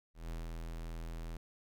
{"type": "tone with ADSR envelope", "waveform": "square", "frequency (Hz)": 41.2, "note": "E1", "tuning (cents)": 0, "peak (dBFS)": -39, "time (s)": [0.14, 1.37], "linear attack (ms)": 160, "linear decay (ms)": 180, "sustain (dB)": -2, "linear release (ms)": 4, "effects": []}